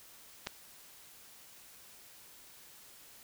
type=clicks; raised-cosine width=0.2 ms; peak=-28 / -18 dBFS; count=2; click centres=0.466 / 0.471 s; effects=white hiss -56 dBFS RMS until 3.23 s